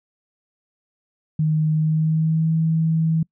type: tone with pitch glide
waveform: sine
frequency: 155.5 to 161.26 Hz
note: D#3 to E3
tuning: -1 to -38 cents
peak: -16 dBFS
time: 1.39-3.23 s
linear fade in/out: 5 ms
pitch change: +63 cents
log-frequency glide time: 1.73-2.53 s
effects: noise-tail reverb RT60 0.1 s tail -26 dB re dry